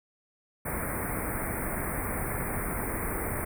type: band-stop noise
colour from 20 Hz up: pink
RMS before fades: -32 dBFS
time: 0.65-3.45 s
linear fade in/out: 10 ms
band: 2300 to 8600 Hz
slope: 96 dB/octave
effects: none